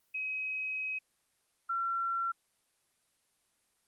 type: tone pair in turn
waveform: sine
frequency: 2538 / 1360.1 Hz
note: D#7 / F6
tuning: +34 / -46 cents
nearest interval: major seventh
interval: 1080 cents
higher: first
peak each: -33 / -30 dBFS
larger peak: second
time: 0.14-0.99 / 1.69-2.32 s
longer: first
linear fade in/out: 10 ms
effects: white hiss -74 dBFS RMS until 3.87 s + Opus 24 kbps